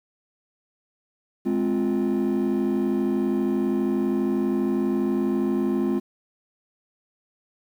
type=chord; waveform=triangle; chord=F minor; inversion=first; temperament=just; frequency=209.5 / 261.9 / 349.2 Hz; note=Ab3 / C4 / F4; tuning=+15 / +2 / 0 cents; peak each=-22 dBFS; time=1.45-6 s; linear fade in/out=20 ms; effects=tanh soft clip ceiling -15 dBFS + 9-bit